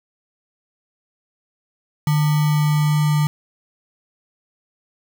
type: tone with sample-and-hold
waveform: sine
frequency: 150.3 Hz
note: D3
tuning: 40 cents sharp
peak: -14 dBFS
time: 2.07-3.27 s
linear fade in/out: 2 ms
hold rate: 1050 Hz
effects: none